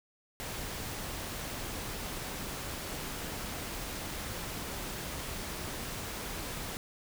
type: noise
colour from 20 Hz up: pink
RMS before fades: -39 dBFS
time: 0.4-6.77 s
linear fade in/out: 0 ms
effects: none